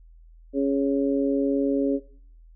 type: harmonic tone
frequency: 138.59 Hz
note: C#3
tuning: in tune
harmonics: 2 / 3 / 4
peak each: -22 / -26 / -28 dBFS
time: 0.53-2 s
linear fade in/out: 50 ms
effects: noise-tail reverb RT60 0.5 s tail -17 dB re dry + added 41 Hz sine -47 dBFS peak until 2.55 s